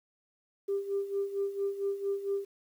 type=tone with tremolo; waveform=sine; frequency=397.3 Hz; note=G4; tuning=23 cents sharp; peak=-26 dBFS; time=0.68-2.45 s; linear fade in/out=10 ms; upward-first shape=sine; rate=4.4 Hz; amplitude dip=75%; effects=tanh soft clip ceiling -23 dBFS + 10-bit